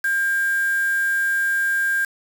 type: tone with quantisation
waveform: sine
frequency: 1600 Hz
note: G6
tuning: 35 cents sharp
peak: -18 dBFS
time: 0.04-2.05 s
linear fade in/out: 5 ms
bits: 5
effects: none